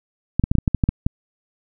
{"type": "clicks", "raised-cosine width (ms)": 5, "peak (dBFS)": -4, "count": 10, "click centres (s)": [0.396, 0.439, 0.515, 0.553, 0.585, 0.678, 0.747, 0.838, 0.89, 1.065], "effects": []}